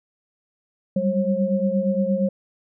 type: tone cluster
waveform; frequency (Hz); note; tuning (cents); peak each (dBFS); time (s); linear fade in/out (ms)
sine; 190.6 / 199.2 / 539; G3 / G3 / C#5; -48 / +28 / -49; -23; 0.96-2.29; 5
effects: none